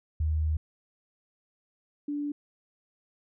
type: tone pair in turn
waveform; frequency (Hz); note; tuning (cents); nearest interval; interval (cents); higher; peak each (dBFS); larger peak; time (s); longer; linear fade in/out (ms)
sine; 77.78 / 291; D#2 / D4; 0 / -16; octave + major seventh; 2284; second; -24 / -29; first; 0.2-0.57 / 2.08-2.32; first; 5
effects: none